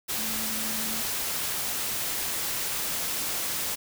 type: tone in noise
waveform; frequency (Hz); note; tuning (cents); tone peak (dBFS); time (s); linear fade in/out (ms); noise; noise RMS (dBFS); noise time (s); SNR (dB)
sine; 220; A3; 0; -38; 0.17-1.02; 20; white; -30; 0.08-3.76; -11
effects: none